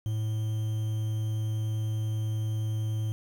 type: tone with quantisation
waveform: triangle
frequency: 108.8 Hz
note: A2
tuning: 19 cents flat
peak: -25 dBFS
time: 0.06-3.12 s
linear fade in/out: 0 ms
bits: 8
effects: none